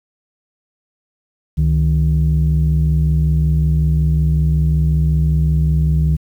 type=tone pair together; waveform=sine; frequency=69.84 / 155.2 Hz; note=C#2 / D#3; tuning=+14 / -4 cents; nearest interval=octave + major second; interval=1382 cents; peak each=-13 dBFS; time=1.57-6.17 s; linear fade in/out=20 ms; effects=tanh soft clip ceiling -7 dBFS + 8-bit